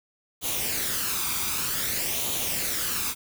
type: noise with flanger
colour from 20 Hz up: white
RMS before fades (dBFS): -28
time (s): 0.41-3.15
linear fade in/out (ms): 50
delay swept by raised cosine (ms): 0.29 to 0.85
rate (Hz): 0.53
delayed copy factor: +0.55
effects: none